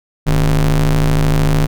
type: ring-modulated tone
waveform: square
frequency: 62.6 Hz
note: B1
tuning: 24 cents sharp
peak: -8 dBFS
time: 0.26-1.67 s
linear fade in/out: 20 ms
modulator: 89.2 Hz
effects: none